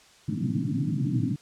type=band-pass noise; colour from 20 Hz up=pink; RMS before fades=-27 dBFS; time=0.28-1.36 s; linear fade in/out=5 ms; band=110 to 310 Hz; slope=96 dB/octave; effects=white hiss -55 dBFS RMS until 1.41 s + low-pass 7000 Hz 12 dB/octave